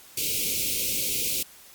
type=band-stop noise; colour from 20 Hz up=white; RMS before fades=-27 dBFS; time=0.17-1.43 s; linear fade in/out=5 ms; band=560 to 2200 Hz; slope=96 dB/octave; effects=white hiss -50 dBFS RMS until 1.74 s + Opus 48 kbps